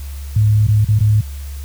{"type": "tone with dropouts", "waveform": "sine", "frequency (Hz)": 106.5, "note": "G#2", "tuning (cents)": 44, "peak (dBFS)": -9, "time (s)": [0.36, 1.21], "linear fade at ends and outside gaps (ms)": 5, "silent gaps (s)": [[0.669, 0.684], [0.848, 0.886], [0.99, 1.006]], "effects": ["added 70 Hz sine -25 dBFS peak until 1.64 s", "white hiss -41 dBFS RMS until 1.64 s"]}